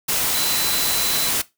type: tone in noise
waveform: sine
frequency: 4017 Hz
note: B7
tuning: 29 cents sharp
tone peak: -26 dBFS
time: 0.34-1.3 s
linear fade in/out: 10 ms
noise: white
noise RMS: -21 dBFS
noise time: 0.08-1.42 s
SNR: -8 dB
effects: noise-tail reverb RT60 0.2 s tail -18 dB re dry